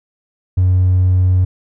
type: tone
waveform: triangle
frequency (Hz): 92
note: F#2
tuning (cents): -9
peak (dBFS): -6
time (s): 0.57-1.45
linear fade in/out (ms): 10
effects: tanh soft clip ceiling -5 dBFS